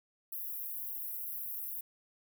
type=high-pass noise; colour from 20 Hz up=pink; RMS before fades=-40 dBFS; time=0.32-1.81 s; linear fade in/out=5 ms; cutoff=12000 Hz; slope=48 dB/octave; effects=none